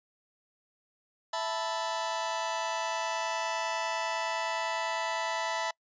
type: chord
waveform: sawtooth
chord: E suspended fourth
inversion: none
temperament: just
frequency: 659.3 / 879 / 988.9 Hz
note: E5 / A5 / B5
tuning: 0 / -2 / +2 cents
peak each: -31 dBFS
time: 1.33-5.71 s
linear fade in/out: 5 ms
effects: noise-tail reverb RT60 0.1 s tail -26 dB re dry + resampled to 16000 Hz